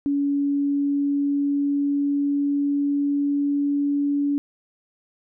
sine tone with pitch glide, 283.2 to 285.7 Hz, C#4 to D4, +37 to -48 cents, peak -19 dBFS, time 0.06-4.38 s, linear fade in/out 0 ms, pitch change +15 cents, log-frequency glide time 0.47-4.13 s, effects none

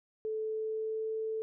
sine tone with pitch glide, 436.3 to 440.6 Hz, A4 to A4, -15 to +2 cents, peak -32 dBFS, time 0.25-1.42 s, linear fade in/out 0 ms, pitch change +17 cents, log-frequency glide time 0.42-1.15 s, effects none

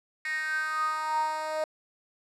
10% pulse tone with high-pass filter sweep, 311.1 Hz, D#4, in tune, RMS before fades -30 dBFS, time 0.25-1.64 s, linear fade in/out 2 ms, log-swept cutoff 2000 to 640 Hz, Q 8.9, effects low-pass 10000 Hz 12 dB/octave

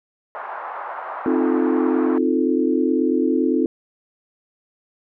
pink band-pass noise, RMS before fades -31 dBFS, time 0.35-2.18 s, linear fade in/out 0 ms, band 710 to 1300 Hz, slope 24 dB/octave
sine chord, F dominant seventh, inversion second, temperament equal, 261.6 / 311.1 / 349.2 / 440 Hz, C4 / Eb4 / F4 / A4, 0 / 0 / 0 / 0 cents, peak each -20 / -21 / -22 / -24 dBFS, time 1.26-3.66 s, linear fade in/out 2 ms
effects none

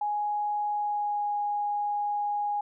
sine tone with pitch glide, 832 to 825.3 Hz, G#5 to G#5, +3 to -11 cents, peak -26 dBFS, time 0.01-2.61 s, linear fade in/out 5 ms, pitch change -14 cents, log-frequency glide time 0.69-1.3 s, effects none

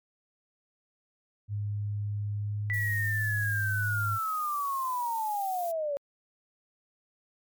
sine tone with pitch glide, 103.2 to 104.7 Hz, G#2 to G#2, -10 to +15 cents, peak -29 dBFS, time 1.48-4.19 s, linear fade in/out 50 ms, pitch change +25 cents, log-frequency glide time 2.39-2.78 s
sine linear sweep, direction down, 1975.5 to 554.4 Hz, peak -28 dBFS, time 2.7-5.97 s, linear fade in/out 0 ms
violet noise, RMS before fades -43 dBFS, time 2.73-5.72 s, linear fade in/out 10 ms
effects MP3 96 kbps

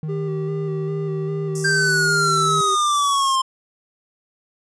triangle tone, 155.56 Hz, D#3, in tune, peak -22 dBFS, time 0.03-2.61 s, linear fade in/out 2 ms
triangle tone with vibrato, 392.7 Hz, G4, 3 cents sharp, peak -23 dBFS, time 0.08-2.76 s, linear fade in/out 20 ms, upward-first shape square, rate 2.5 Hz, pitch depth 24 cents each way
pink high-pass noise, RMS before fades -31 dBFS, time 1.55-3.36 s, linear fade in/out 5 ms, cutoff 5200 Hz, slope 96 dB/octave
square exponential sweep, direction down, 1589 to 1046.5 Hz, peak -17 dBFS, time 1.64-3.42 s, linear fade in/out 10 ms
effects resampled to 22050 Hz

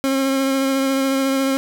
30% pulse tone with vibrato, 269.4 Hz, C#4, 49 cents flat, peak -14 dBFS, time 0.04-1.57 s, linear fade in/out 0 ms, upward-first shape triangle, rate 14 Hz, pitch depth 19 cents each way, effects none

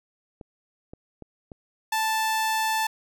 clicks, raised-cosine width 2 ms, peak -27 dBFS, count 4, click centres 0.412 / 0.935 / 1.223 / 1.518 s
sawtooth tone, 880 Hz, A5, in tune, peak -19 dBFS, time 1.92-2.87 s, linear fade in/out 5 ms
effects none

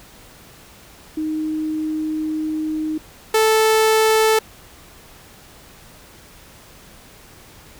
sine / sawtooth tone pair in turn, 311.1 / 438.9 Hz, D#4 / A4, 0 / -4 cents, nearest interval tritone, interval 596 cents, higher second, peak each -20 / -9 dBFS, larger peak second, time 1.17-2.98 / 3.34-4.39 s, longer first, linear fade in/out 5 ms, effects pink hiss -45 dBFS RMS until 7.79 s

